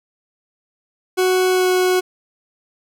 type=tone with pitch glide; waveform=40% pulse; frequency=370 to 367.4 Hz; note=F#4 to F#4; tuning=0 to -12 cents; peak=-13 dBFS; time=1.17-2.01 s; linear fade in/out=20 ms; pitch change=-12 cents; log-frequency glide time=1.5-1.69 s; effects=none